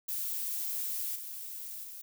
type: noise with level steps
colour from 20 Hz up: violet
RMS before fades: -35 / -42 / -45 dBFS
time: 0.08-2.02 s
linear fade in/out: 10 ms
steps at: 1.15 / 1.83 s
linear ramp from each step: 10 ms
effects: none